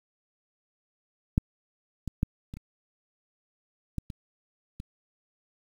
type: clicks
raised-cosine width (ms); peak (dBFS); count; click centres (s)
5; -9 / -20 / -11 / -26 / -30 / -18 / -25 / -25; 8; 1.379 / 2.077 / 2.231 / 2.539 / 2.57 / 3.983 / 4.102 / 4.801
effects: 8-bit